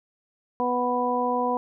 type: harmonic tone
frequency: 246.9 Hz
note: B3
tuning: in tune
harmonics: 1 / 2 / 3 / 4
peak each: -29 / -27 / -28 / -26 dBFS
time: 0.6-1.57 s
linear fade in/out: 0 ms
effects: none